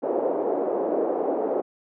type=band-pass noise; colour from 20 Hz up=white; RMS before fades=-25 dBFS; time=0.02-1.62 s; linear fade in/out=20 ms; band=330 to 600 Hz; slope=24 dB/octave; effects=none